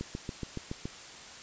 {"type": "click train", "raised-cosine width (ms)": 3, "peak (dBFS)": -22, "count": 7, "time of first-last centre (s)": [0.01, 0.855], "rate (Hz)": 7.1, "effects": ["white hiss -47 dBFS RMS until 1.42 s", "resampled to 16000 Hz"]}